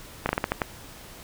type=slowing click train; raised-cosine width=0.5 ms; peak=-8 dBFS; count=7; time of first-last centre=0.26-0.618 s; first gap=31 ms; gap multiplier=1.26; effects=pink hiss -45 dBFS RMS until 1.23 s